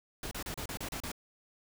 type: noise bursts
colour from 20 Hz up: pink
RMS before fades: -39 dBFS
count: 8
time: 0.23-1.117 s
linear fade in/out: 2 ms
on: 82 ms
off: 33 ms
effects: none